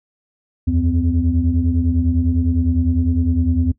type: tone cluster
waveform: sine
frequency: 77.9 / 87.8 / 254.9 Hz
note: D#2 / F2 / C4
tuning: +3 / +10 / -45 cents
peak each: -18 dBFS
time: 0.67-3.72 s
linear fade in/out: 10 ms
effects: noise-tail reverb RT60 0.1 s tail -18 dB re dry + tanh soft clip ceiling -6 dBFS